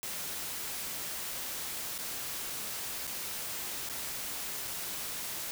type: noise with dropouts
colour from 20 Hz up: white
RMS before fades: -38 dBFS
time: 0.03-5.51 s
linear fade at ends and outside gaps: 0 ms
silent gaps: 1.979-1.987 / 3.07-3.075 / 3.889-3.897 / 4.674-4.677 s
effects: none